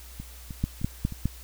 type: two click trains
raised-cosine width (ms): 5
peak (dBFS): -12 / -24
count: 4 / 4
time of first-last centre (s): 0.64-1.256 / 0.2-1.123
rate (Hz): 4.87 / 3.25
effects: added 60 Hz sine -44 dBFS peak until 1.43 s + white hiss -49 dBFS RMS until 1.43 s